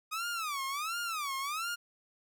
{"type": "tone with vibrato", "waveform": "sawtooth", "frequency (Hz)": 1232, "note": "D#6", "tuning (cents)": -17, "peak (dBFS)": -30, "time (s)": [0.11, 1.76], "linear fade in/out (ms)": 20, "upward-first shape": "sine", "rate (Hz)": 1.4, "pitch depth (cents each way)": 240, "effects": []}